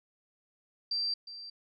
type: tone with echo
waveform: sine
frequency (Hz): 4699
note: D8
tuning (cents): 0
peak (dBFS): -29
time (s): 0.91-1.14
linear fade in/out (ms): 5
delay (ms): 360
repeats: 1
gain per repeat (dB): -13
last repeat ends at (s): 1.5
effects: none